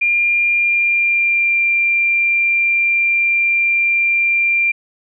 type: tone with pitch glide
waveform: sine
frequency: 2400 to 2377 Hz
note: D7 to D7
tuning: +37 to +20 cents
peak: -12 dBFS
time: 0.01-4.72 s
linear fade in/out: 10 ms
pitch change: -17 cents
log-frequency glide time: 0.59-1.58 s
effects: none